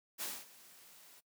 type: noise with ADSR envelope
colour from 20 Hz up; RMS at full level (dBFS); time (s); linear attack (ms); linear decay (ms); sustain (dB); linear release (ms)
white; -39; 0.18-1.21; 38; 230; -20; 22
effects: noise-tail reverb RT60 0.1 s tail -21 dB re dry + high-pass 150 Hz 12 dB/octave